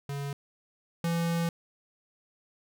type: tone pair in turn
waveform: square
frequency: 141.1 / 168.38 Hz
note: C#3 / E3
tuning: +31 / +37 cents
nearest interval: minor third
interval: 306 cents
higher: second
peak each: -33 / -27 dBFS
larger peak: second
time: 0.09-0.33 / 1.04-1.49 s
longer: second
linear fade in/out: 2 ms
effects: none